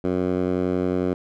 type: tone with band-pass filter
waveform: 10% pulse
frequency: 91 Hz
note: F#2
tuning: 28 cents flat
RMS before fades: -23 dBFS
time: 0.04-1.14 s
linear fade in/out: 5 ms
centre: 330 Hz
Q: 0.89
effects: none